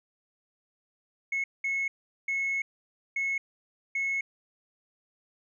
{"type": "tone bursts at uneven times", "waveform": "sine", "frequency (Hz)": 2186, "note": "C#7", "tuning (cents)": -25, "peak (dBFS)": -25, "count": 5, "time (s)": [[1.32, 1.44], [1.64, 1.88], [2.28, 2.62], [3.16, 3.38], [3.95, 4.21]], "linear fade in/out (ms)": 5, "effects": ["tanh soft clip ceiling -24 dBFS"]}